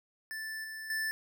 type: tone with level steps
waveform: square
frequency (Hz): 1760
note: A6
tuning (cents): 0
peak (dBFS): -38 / -41 / -32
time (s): 0.31-1.11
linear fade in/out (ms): 0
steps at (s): 0.64 / 0.9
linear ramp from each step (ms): 2
effects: none